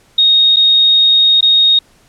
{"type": "tone with dropouts", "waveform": "sine", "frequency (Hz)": 3729, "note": "A#7", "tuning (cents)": 0, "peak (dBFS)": -6, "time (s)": [0.18, 1.79], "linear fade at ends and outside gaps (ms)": 5, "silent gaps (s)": [[0.561, 0.567], [1.409, 1.426]], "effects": ["pink hiss -50 dBFS RMS until 2.08 s", "low-pass 11000 Hz 12 dB/octave"]}